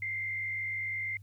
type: tone with frequency modulation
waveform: sine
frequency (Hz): 2093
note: C7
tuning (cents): 0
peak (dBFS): -32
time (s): 0.02-1.17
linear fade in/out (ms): 2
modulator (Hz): 54.1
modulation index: 0.82
effects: added 100 Hz sine -48 dBFS peak until 1.22 s + white hiss -73 dBFS RMS until 1.22 s